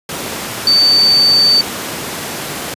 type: tone in noise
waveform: sine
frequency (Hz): 4570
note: D8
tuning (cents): -48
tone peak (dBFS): -7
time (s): 0.67-1.61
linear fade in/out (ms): 2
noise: pink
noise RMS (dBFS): -22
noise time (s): 0.09-2.74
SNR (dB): +12
effects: high-pass 150 Hz 12 dB/octave + resampled to 32000 Hz